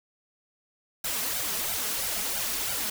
white noise with flanger, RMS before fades -30 dBFS, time 1.04-2.9 s, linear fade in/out 5 ms, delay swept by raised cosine 1.3 to 4.8 ms, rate 3 Hz, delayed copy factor +0.85, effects none

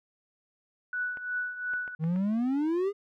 sine tone with tremolo, 1480 Hz, F#6, in tune, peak -27 dBFS, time 0.93-1.95 s, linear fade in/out 2 ms, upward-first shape triangle, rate 2.8 Hz, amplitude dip 75%
clicks, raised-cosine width 0.5 ms, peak -31 dBFS, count 5, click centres 1.172 / 1.736 / 1.878 / 2.04 / 2.161 s
triangle exponential sweep, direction up, 153.3 to 415.3 Hz, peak -23 dBFS, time 1.99-2.93 s, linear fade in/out 50 ms
effects none

